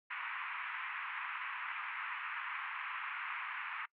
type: band-pass noise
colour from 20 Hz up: pink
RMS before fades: -42 dBFS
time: 0.1-3.86 s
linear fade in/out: 10 ms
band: 1000 to 2600 Hz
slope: 48 dB/octave
effects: noise-tail reverb RT60 0.1 s tail -24 dB re dry